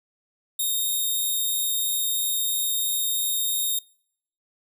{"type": "tone", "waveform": "5% pulse", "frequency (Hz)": 3703, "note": "A#7", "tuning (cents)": -12, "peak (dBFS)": -15, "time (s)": [0.59, 3.79], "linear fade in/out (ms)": 5, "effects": ["noise-tail reverb RT60 0.7 s tail -26 dB re dry"]}